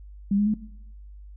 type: tone with pitch steps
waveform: sine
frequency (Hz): 200 / 206.5 / 213.1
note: G3 / G#3 / G#3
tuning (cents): +35 / -10 / +45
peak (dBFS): -19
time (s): 0.31-0.541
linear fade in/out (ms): 5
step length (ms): 77
effects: noise-tail reverb RT60 0.8 s tail -18 dB re dry + added 50 Hz sine -41 dBFS peak until 1.36 s